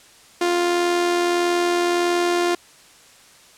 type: tone with amplitude modulation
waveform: sawtooth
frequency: 350 Hz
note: F4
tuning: 4 cents sharp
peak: -12 dBFS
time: 0.41-2.55 s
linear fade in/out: 5 ms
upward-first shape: sine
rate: 81.6 Hz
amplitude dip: 35%
effects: white hiss -49 dBFS RMS until 3.57 s + low-pass 9000 Hz 12 dB/octave